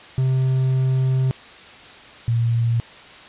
triangle / sine tone pair in turn, 130.81 / 116.54 Hz, C3 / A#2, 0 / 0 cents, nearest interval major second, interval 200 cents, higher first, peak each -14 / -16 dBFS, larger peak first, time 0.18-1.31 / 2.28-2.8 s, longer first, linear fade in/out 0 ms, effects white hiss -42 dBFS RMS until 3.28 s + resampled to 8000 Hz

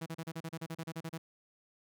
sawtooth tone bursts, 163.2 Hz, E3, 17 cents flat, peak -34 dBFS, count 14, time 0.01-1.18 s, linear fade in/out 10 ms, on 52 ms, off 34 ms, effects none

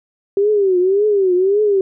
sine tone with vibrato, 390 Hz, G4, 9 cents flat, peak -11 dBFS, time 0.37-1.81 s, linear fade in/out 2 ms, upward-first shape triangle, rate 1.8 Hz, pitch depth 170 cents each way, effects none

